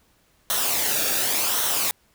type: noise with flanger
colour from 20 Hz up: white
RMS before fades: -23 dBFS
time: 0.5-1.91 s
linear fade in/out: 0 ms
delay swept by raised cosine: 0.41 to 0.99 ms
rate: 0.89 Hz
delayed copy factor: -0.55
effects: pink hiss -62 dBFS RMS until 2.14 s